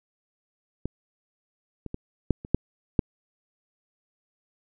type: clicks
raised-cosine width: 3 ms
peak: -16 / -22 / -19 / -7 / -25 / -6 / -6 dBFS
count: 7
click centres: 0.856 / 1.863 / 1.944 / 2.307 / 2.449 / 2.546 / 2.992 s
effects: none